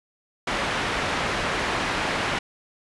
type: low-pass noise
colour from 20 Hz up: white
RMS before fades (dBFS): -26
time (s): 0.47-2.39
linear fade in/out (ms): 5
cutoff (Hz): 2100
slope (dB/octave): 12
effects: resampled to 24000 Hz